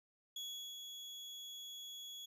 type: tone with ADSR envelope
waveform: 35% pulse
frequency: 3359 Hz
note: G#7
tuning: 19 cents sharp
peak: -40 dBFS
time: 0.36-2.26 s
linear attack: 4 ms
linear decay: 390 ms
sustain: -5 dB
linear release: 10 ms
effects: resampled to 32000 Hz